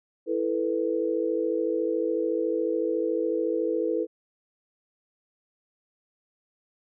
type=chord; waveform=sine; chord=E suspended fourth; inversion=none; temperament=equal; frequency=329.6 / 440 / 493.9 Hz; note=E4 / A4 / B4; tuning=0 / 0 / 0 cents; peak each=-28 dBFS; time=0.26-4.07 s; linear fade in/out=50 ms; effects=none